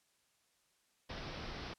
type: low-pass noise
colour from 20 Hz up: pink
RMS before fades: -45 dBFS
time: 1.09-1.74 s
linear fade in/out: 10 ms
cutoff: 5600 Hz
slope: 96 dB/octave
effects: white hiss -75 dBFS RMS until 1.78 s + low-pass 10000 Hz 12 dB/octave